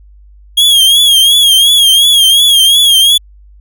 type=tone with vibrato; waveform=45% pulse; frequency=3278 Hz; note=G#7; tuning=23 cents flat; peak=-4 dBFS; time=0.57-3.18 s; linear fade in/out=10 ms; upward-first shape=triangle; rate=2.8 Hz; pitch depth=93 cents each way; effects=added 50 Hz sine -36 dBFS peak until 3.6 s

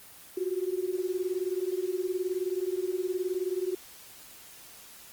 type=beating tone pair; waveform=sine; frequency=358 / 377 Hz; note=F4 / F#4; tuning=+43 / +32 cents; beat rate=19 Hz; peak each=-31 dBFS; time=0.37-3.75 s; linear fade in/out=5 ms; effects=white hiss -50 dBFS RMS until 5.12 s + Opus 24 kbps

